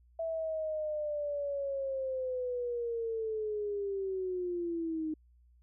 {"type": "linear sweep", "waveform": "sine", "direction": "down", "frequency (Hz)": [659.3, 308.6], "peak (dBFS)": -32, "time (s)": [0.19, 5.14], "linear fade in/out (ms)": 5, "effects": ["added 60 Hz sine -60 dBFS peak until 5.62 s"]}